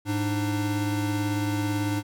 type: tone pair together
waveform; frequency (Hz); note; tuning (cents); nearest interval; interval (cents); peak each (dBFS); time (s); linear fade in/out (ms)
square; 105.4 / 298.1; G#2 / D4; +26 / +26; octave + tritone; 1800; -28; 0.05-2.03; 50
effects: none